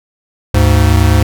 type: tone pair together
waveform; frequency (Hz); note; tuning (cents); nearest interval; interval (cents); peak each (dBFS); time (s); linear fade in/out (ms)
square; 73.8 / 103.09; D2 / G#2; +9 / -12; tritone; 579; -10; 0.54-1.23; 5
effects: none